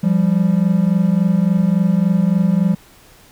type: tone pair together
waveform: triangle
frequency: 172.46 / 196 Hz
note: F3 / G3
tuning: -21 / 0 cents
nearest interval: major second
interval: 221 cents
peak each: -13 dBFS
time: 0.03-2.75 s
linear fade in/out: 10 ms
effects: pink hiss -47 dBFS RMS until 3.31 s